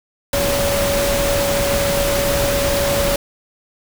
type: tone in noise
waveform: sine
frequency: 564 Hz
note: C#5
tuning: 30 cents sharp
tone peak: -18 dBFS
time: 0.33-3.16 s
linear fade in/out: 2 ms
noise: pink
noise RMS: -20 dBFS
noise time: 0.33-3.16 s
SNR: -1 dB
effects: none